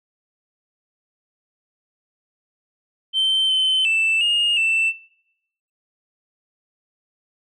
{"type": "tone with pitch steps", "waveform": "sine", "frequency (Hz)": [3103, 3066, 2652, 2845, 2666], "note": ["G7", "G7", "E7", "F7", "E7"], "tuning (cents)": [-18, -39, 10, 31, 19], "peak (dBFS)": -14, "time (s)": [3.13, 4.93], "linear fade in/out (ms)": 50, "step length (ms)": 360, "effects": ["noise-tail reverb RT60 0.9 s tail -24 dB re dry", "tanh soft clip ceiling -14 dBFS"]}